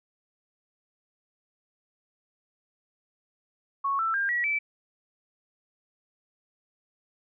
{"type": "tone with pitch steps", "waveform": "sine", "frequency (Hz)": [1106, 1330.5, 1600.7, 1925.7, 2317], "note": ["C#6", "E6", "G6", "B6", "D7"], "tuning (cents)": [-4, 16, 36, -44, -24], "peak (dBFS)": -24, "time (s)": [3.84, 4.59], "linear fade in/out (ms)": 10, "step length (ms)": 150, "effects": []}